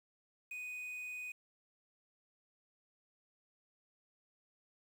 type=tone with quantisation; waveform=triangle; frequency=2489 Hz; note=D#7; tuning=in tune; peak=-40 dBFS; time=0.51-1.32 s; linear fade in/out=5 ms; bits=10; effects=none